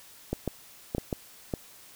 clicks, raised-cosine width 2 ms, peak -15 dBFS, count 6, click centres 0.33 / 0.477 / 0.949 / 0.982 / 1.128 / 1.538 s, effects white hiss -52 dBFS RMS until 1.95 s

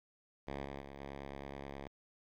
5% pulse tone with level steps, 69.4 Hz, C#2, 3 cents sharp, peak -29 / -32 / -37 / -33 dBFS, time 0.47-1.88 s, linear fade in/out 10 ms, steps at 0.65 / 0.81 / 1 s, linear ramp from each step 5 ms, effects low-pass 3000 Hz 12 dB/octave + 11-bit

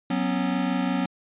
square chord, F# suspended fourth, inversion none, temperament equal with one note detuned, 185 / 246.9 / 272.7 Hz, F#3 / B3 / C#4, 0 / 0 / -28 cents, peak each -28 dBFS, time 0.1-1.06 s, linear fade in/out 5 ms, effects resampled to 8000 Hz

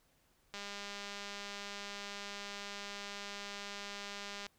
click train, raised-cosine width 0.2 ms, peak -27 dBFS, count 794, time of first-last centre 0.54-4.466 s, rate 202 Hz, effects pink hiss -72 dBFS RMS until 4.58 s

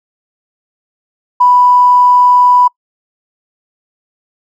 triangle tone with tanh clipping, 987.8 Hz, B5, in tune, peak -4 dBFS, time 1.4-2.68 s, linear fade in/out 10 ms, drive 3 dB, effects noise-tail reverb RT60 0.1 s tail -26 dB re dry

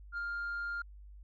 sine tone with ADSR envelope, 1402 Hz, F6, 6 cents sharp, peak -31 dBFS, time 0.12-0.82 s, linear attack 58 ms, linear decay 9 ms, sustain -2 dB, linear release 4 ms, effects tanh soft clip ceiling -33 dBFS + added 50 Hz sine -49 dBFS peak until 1.23 s

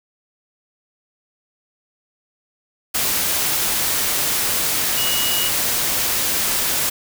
sine tone in noise, 2901 Hz, F#7, 35 cents flat, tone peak -23 dBFS, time 4.97-5.49 s, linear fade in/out 10 ms, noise white, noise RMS -20 dBFS, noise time 2.94-6.9 s, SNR -6 dB, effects none

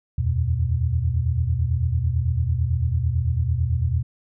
sine tone cluster, 78.9 / 87.9 / 121.1 Hz, D#2 / F2 / B2, +25 / +12 / -34 cents, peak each -23 / -24 / -23 dBFS, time 0.18-4.03 s, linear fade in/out 5 ms, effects none

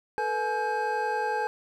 triangle tone cluster, 439.9 / 490.7 / 846 / 1589 Hz, A4 / B4 / G#5 / G6, 0 / -11 / +32 / +23 cents, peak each -31 / -32 / -26 / -32 dBFS, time 0.18-1.47 s, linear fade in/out 0 ms, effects none

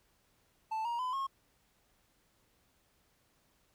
triangle tone with pitch steps, 880 / 943.2 / 1010.9 / 1083.4 Hz, A5 / A#5 / B5 / C#6, 0 / +20 / +40 / -40 cents, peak -31 dBFS, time 0.71-1.27 s, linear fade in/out 10 ms, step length 140 ms, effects pink hiss -72 dBFS RMS until 3.74 s

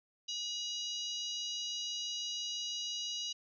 harmonic tone with a mistuned harmonic, 966 Hz, B5, 39 cents flat, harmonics 3 / 4 / 5 / 6 / 7, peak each -40 / -42 / -44 / -46 / -47 dBFS, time 0.28-3.33 s, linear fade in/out 10 ms, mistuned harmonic 7, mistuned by -84 cents, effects none

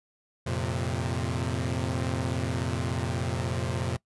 sawtooth chord, F suspended fourth, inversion none, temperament equal with one note detuned, 87.31 / 114.14 / 130.81 Hz, F2 / Bb2 / C3, 0 / -36 / 0 cents, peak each -28 dBFS, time 0.46-3.97 s, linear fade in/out 10 ms, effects noise-tail reverb RT60 0.1 s tail -22 dB re dry + resampled to 24000 Hz

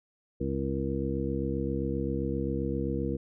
harmonic tone, 67.6 Hz, C#2, 43 cents flat, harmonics 1 / 2 / 3 / 4 / 5 / 7, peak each -35 / -35 / -35 / -35 / -35 / -35 dBFS, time 0.4-3.17 s, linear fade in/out 10 ms, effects none

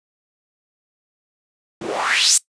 white noise with band-pass filter sweep, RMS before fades -18 dBFS, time 1.81-2.38 s, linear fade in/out 5 ms, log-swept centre 250 to 8900 Hz, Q 3.6, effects noise-tail reverb RT60 0.1 s tail -19 dB re dry + resampled to 22050 Hz

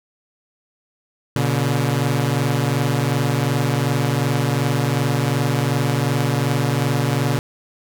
sawtooth tone pair together, 120 / 142.7 Hz, B2 / D3, -49 / -49 cents, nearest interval minor third, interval 300 cents, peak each -16 dBFS, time 1.36-7.39 s, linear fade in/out 0 ms, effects none

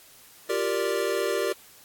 square chord, G minor seventh, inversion third, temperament equal, 349.2 / 392 / 466.2 / 587.3 Hz, F4 / G4 / Bb4 / D5, 0 / 0 / 0 / 0 cents, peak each -34 / -29 / -30 / -31 dBFS, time 0.49-1.53 s, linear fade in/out 10 ms, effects white hiss -52 dBFS RMS until 1.84 s + AAC 64 kbps

